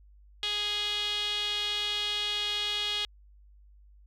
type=tone with band-pass filter; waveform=sawtooth; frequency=415.3 Hz; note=G#4; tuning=in tune; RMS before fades=-31 dBFS; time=0.43-3.05 s; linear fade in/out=0 ms; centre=3400 Hz; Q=6; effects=added 50 Hz sine -53 dBFS peak until 4.06 s